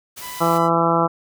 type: noise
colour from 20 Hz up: white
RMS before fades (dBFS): -35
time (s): 0.16-0.59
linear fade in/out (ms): 20
type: tone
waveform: sawtooth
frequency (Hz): 995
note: B5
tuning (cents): +13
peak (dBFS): -29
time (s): 0.2-0.7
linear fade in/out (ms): 50
type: harmonic tone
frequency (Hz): 167.3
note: E3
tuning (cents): +26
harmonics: 1 / 2 / 3 / 4 / 5 / 6 / 7 / 8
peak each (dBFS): -23 / -23 / -23 / -23 / -23 / -23 / -23 / -23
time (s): 0.4-1.08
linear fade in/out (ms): 20
effects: none